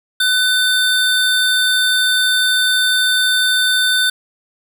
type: tone pair together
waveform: square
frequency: 1506 / 3582 Hz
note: F#6 / A7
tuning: +30 / +30 cents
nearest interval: octave + minor third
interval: 1500 cents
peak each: -16 dBFS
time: 0.2-4.1 s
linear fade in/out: 5 ms
effects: none